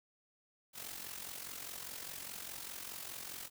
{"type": "noise with amplitude modulation", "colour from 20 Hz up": "white", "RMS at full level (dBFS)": -43, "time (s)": [0.73, 3.5], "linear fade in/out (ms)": 50, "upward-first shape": "sine", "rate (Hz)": 44.9, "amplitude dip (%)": 65, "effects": []}